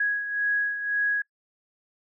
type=beating tone pair; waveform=sine; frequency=1661.2 / 1663.1 Hz; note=G#6 / G#6; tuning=0 / +2 cents; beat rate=1.9 Hz; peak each=-24 / -31 dBFS; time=0-1.22 s; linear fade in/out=5 ms; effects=noise-tail reverb RT60 0.1 s tail -24 dB re dry